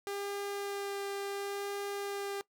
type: tone with vibrato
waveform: sawtooth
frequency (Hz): 400.4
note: G4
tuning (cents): +37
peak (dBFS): -32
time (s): 0.07-2.41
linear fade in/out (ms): 0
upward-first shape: sine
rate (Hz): 0.71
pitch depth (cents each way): 9
effects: noise-tail reverb RT60 0.1 s tail -20 dB re dry